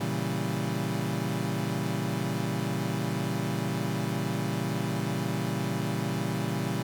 30% pulse chord, A# diminished seventh, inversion none, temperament equal, 116.54 / 138.59 / 164.81 / 196 Hz, A#2 / C#3 / E3 / G3, 0 / 0 / 0 / 0 cents, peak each -31 dBFS, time 0-6.83 s, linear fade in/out 10 ms, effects none

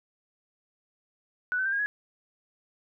sine tone with pitch steps, 1480 / 1526.9 / 1575.3 / 1625.2 / 1676.7 Hz, F#6 / G6 / G6 / G#6 / G#6, 0 / -46 / +8 / -38 / +16 cents, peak -25 dBFS, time 1.52-1.86 s, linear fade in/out 0 ms, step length 68 ms, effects none

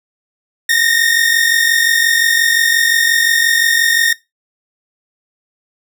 sawtooth tone pair together, 1817 / 1862.7 Hz, A#6 / A#6, -45 / -2 cents, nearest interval unison, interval 43 cents, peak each -10 dBFS, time 0.69-4.13 s, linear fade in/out 5 ms, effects noise-tail reverb RT60 0.2 s tail -19 dB re dry

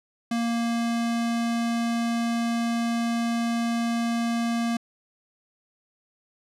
square tone, 233.1 Hz, A#3, in tune, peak -24 dBFS, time 0.31-4.77 s, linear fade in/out 5 ms, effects low-pass 9000 Hz 12 dB/octave

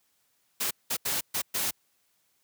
white noise bursts at uneven times, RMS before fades -29 dBFS, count 5, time 0.6-0.71 / 0.9-0.97 / 1.05-1.21 / 1.34-1.42 / 1.54-1.71 s, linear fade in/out 10 ms, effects white hiss -71 dBFS RMS until 2.43 s + high-pass 60 Hz 12 dB/octave

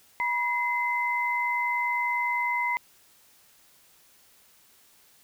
sine tone pair together, 969.8 / 2055 Hz, B5 / C7, -32 / -32 cents, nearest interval octave + minor second, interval 1300 cents, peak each -27 dBFS, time 0.2-2.77 s, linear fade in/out 0 ms, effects white hiss -59 dBFS RMS until 5.23 s

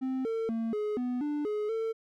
triangle tone with pitch steps, 261.2 / 451.1 / 226.9 / 421.4 / 247.9 / 295.3 / 421.3 / 448.5 Hz, C4 / A4 / A#3 / G#4 / B3 / D4 / G#4 / A4, -3 / +43 / -47 / +25 / +7 / +10 / +25 / +33 cents, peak -27 dBFS, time 0.01-1.93 s, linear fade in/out 20 ms, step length 240 ms, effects none

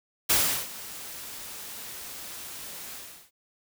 white noise with ADSR envelope, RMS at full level -21 dBFS, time 0.29-3.31 s, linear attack 14 ms, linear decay 360 ms, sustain -19 dB, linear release 390 ms, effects none

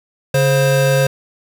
square tone pair together, 140 / 529 Hz, C#3 / C5, +18 / +19 cents, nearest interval octave + major seventh, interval 2301 cents, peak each -15 dBFS, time 0.34-1.07 s, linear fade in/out 5 ms, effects none

